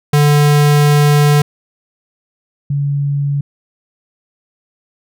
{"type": "tone pair in turn", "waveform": ["square", "sine"], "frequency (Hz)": [146.83, 141.99], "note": ["D3", "C#3"], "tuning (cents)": [0, 42], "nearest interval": "minor second", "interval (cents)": 58, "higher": "first", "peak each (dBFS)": [-8, -13], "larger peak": "first", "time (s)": [[0.13, 1.42], [2.7, 3.41]], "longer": "first", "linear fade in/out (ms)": 5, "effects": []}